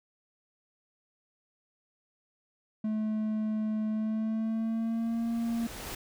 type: tone with pitch glide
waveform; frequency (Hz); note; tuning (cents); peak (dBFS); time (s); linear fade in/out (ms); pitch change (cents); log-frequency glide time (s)
triangle; 216.1 to 231.6; A3 to A#3; -31 to -11; -26; 2.84-5.67; 5; +120; 3.89-5.31
type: noise with exponential growth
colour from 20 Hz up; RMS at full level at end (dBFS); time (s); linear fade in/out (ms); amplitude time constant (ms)
pink; -37; 4.43-5.95; 5; 330
effects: none